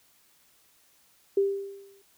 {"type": "tone with exponential decay", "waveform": "sine", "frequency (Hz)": 395.4, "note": "G4", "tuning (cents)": 15, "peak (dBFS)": -18, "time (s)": [1.37, 2.02], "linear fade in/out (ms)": 5, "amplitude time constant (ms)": 140, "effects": ["white hiss -63 dBFS RMS until 2.17 s"]}